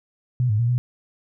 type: tone with pitch steps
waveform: sine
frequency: 124.7 / 105.8 / 118.3 / 123.3 Hz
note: B2 / G#2 / A#2 / B2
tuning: +17 / +33 / +26 / -2 cents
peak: -17 dBFS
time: 0.4-0.78 s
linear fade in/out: 0 ms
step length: 95 ms
effects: none